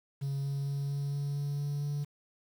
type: tone with pitch steps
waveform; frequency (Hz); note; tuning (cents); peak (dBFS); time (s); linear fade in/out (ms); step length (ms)
triangle; 138.59 / 139.47 / 140.36 / 141.26 / 142.16 / 143.06 / 143.98 / 144.89; C#3 / C#3 / C#3 / C#3 / C#3 / D3 / D3 / D3; 0 / +11 / +22 / +33 / +44 / -45 / -34 / -23; -28; 0.21-2.05; 20; 230
effects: tanh soft clip ceiling -25 dBFS + 9-bit